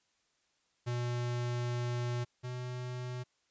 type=tone pair in turn; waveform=square; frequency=121.3 / 124.78 Hz; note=B2 / B2; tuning=-31 / +18 cents; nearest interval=unison; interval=49 cents; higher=second; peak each=-33 / -38 dBFS; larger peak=first; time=0.86-2.25 / 2.43-3.24 s; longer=first; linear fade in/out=20 ms; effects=white hiss -75 dBFS RMS until 3.5 s + resampled to 16000 Hz